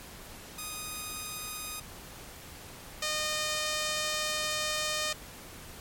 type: tone pair in turn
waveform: 5% pulse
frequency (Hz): 1242 / 612.5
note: D#6 / D#5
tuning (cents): -3 / -27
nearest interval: octave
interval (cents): 1224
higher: first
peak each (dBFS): -25 / -18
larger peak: second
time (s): 0.58-1.8 / 3.02-5.13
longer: second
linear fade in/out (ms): 5
effects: pink hiss -47 dBFS RMS until 5.8 s + MP3 64 kbps